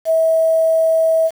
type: tone with quantisation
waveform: sine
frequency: 648 Hz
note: E5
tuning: 30 cents flat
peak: -11 dBFS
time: 0.05-1.31 s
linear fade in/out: 50 ms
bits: 6
effects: none